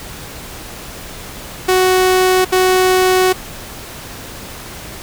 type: tone bursts at uneven times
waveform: sawtooth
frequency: 370.9 Hz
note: F#4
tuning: 4 cents sharp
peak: -6 dBFS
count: 2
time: 1.68-2.45 / 2.52-3.33 s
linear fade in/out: 10 ms
effects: pink hiss -31 dBFS RMS until 5.02 s